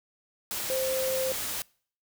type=tone in noise; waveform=sine; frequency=523.3 Hz; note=C5; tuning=in tune; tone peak=-27 dBFS; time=0.7-1.32 s; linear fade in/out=0 ms; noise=white; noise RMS=-33 dBFS; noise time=0.51-1.62 s; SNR=+3 dB; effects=noise-tail reverb RT60 0.5 s tail -25 dB re dry